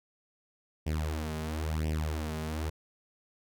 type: tone with flanger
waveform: sawtooth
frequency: 77.78 Hz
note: D#2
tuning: in tune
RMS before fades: -33 dBFS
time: 0.86-2.7 s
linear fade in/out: 10 ms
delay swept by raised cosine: 0.36 to 4.86 ms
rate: 0.98 Hz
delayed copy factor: +0.85
effects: none